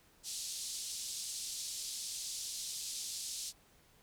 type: band-pass noise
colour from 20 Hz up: pink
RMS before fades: -42 dBFS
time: 0.23-3.53 s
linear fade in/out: 50 ms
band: 4100 to 10000 Hz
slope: 24 dB/octave
effects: pink hiss -66 dBFS RMS until 4.02 s